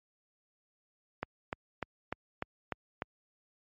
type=click train; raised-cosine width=0.5 ms; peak=-18 dBFS; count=7; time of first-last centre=1.23-3.021 s; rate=3.35 Hz; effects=high-pass 60 Hz 12 dB/octave + MP3 32 kbps